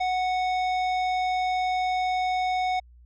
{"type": "tone with hard clipping", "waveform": "sine", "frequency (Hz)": 738, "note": "F#5", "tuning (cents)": -5, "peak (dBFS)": -25, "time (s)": [0, 2.8], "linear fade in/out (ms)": 10, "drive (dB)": 13, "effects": ["added 60 Hz sine -49 dBFS peak until 3.05 s", "low-pass 6000 Hz 12 dB/octave"]}